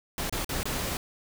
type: noise with dropouts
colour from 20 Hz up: pink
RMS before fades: -31 dBFS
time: 0.18-0.97 s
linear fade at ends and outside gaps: 1 ms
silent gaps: 0.296-0.325 / 0.446-0.492 / 0.631-0.655 s
effects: none